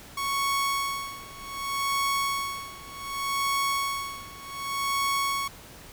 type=tone with tremolo; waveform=sawtooth; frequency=1108.7 Hz; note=C#6; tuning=in tune; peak=-20 dBFS; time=0.17-5.48 s; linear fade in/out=5 ms; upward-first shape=sine; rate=0.66 Hz; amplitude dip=90%; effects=pink hiss -47 dBFS RMS until 5.92 s